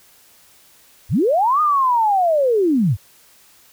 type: linear two-way sweep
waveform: sine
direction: up then down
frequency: 58.27 to 1244.5 to 82.4 Hz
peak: -13 dBFS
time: 1.09-2.97 s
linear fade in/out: 50 ms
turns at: 1.61 s
effects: white hiss -51 dBFS RMS until 3.72 s